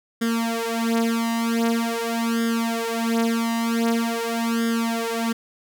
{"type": "tone with flanger", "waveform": "sawtooth", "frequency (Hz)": 230, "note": "A#3", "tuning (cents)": -23, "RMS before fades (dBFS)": -23, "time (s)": [0.21, 5.33], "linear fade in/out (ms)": 10, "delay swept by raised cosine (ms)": [0.59, 5.39], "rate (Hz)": 0.45, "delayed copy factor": 1, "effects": []}